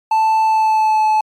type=tone with pitch glide; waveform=triangle; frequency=880 to 863.9 Hz; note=A5 to A5; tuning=0 to -32 cents; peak=-9 dBFS; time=0.11-1.21 s; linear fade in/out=5 ms; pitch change=-32 cents; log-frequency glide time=0.44-1.06 s; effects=MP3 96 kbps